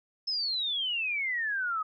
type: exponential sweep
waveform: sine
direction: down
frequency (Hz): 5274 to 1244.5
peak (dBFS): -28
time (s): 0.27-1.83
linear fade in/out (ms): 10
effects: none